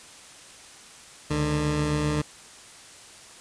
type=tone pair together; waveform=20% pulse; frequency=71.1 / 149.87 Hz; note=C#2 / D3; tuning=+45 / +35 cents; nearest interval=octave + minor second; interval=1290 cents; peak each=-26 / -19 dBFS; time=1.3-2.22 s; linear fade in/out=10 ms; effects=white hiss -47 dBFS RMS until 3.4 s + resampled to 22050 Hz